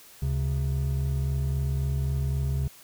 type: tone pair together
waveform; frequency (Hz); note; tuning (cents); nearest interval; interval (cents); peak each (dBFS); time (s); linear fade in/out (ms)
triangle; 71.34 / 135.1; D2 / C#3; -50 / -44; major seventh; 1106; -25; 0.22-2.68; 5
effects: white hiss -51 dBFS RMS until 2.83 s